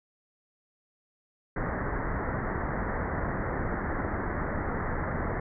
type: low-pass noise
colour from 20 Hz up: pink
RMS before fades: -31 dBFS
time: 1.56-5.4 s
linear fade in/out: 5 ms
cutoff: 2000 Hz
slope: 96 dB/octave
effects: none